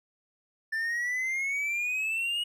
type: exponential sweep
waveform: triangle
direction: up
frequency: 1766 to 2900 Hz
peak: -26 dBFS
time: 0.72-2.44 s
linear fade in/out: 10 ms
effects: none